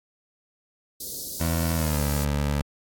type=band-stop noise; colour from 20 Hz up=white; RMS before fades=-34 dBFS; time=1-2.25 s; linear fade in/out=5 ms; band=570 to 4000 Hz; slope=48 dB/octave
type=tone with pitch glide; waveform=20% pulse; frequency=82.41 to 72.16 Hz; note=E2 to D2; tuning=0 to -30 cents; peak=-18 dBFS; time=1.4-2.62 s; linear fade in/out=10 ms; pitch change=-230 cents; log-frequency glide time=1.74-2.02 s
effects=AAC 64 kbps